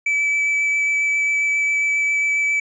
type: tone with vibrato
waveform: triangle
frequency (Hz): 2303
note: D7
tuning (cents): -34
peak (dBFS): -15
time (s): 0.06-2.6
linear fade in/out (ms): 5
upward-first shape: sine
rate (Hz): 7.4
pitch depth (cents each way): 9
effects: resampled to 22050 Hz